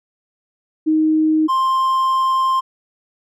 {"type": "tone pair in turn", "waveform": ["sine", "triangle"], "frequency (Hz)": [312.7, 1051.8], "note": ["D#4", "C6"], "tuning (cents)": [9, 9], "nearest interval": "octave + major sixth", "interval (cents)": 2100, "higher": "second", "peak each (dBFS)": -12, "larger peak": "neither", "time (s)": [[0.86, 1.48], [1.48, 2.61]], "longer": "second", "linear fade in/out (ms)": 20, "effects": []}